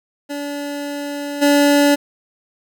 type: tone with level steps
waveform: 25% pulse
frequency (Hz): 287.5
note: D4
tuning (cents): -37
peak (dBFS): -20 / -7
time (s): 0.29-1.96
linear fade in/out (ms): 20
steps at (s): 1.41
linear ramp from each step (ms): 20
effects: none